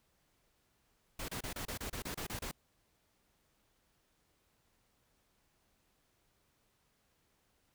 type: noise bursts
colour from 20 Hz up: pink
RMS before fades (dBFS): -41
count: 11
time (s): 1.19-2.514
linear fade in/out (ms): 5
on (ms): 94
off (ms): 29
effects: pink hiss -75 dBFS RMS until 7.74 s